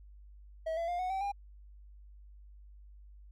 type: tone with pitch steps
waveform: triangle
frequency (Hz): 644 / 673.3 / 703.9 / 735.9 / 769.4 / 804.4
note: E5 / E5 / F5 / F#5 / G5 / G5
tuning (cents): -41 / +36 / +13 / -10 / -33 / +44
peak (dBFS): -30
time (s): 0.66-1.32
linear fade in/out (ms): 10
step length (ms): 110
effects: added 50 Hz sine -51 dBFS peak until 3.31 s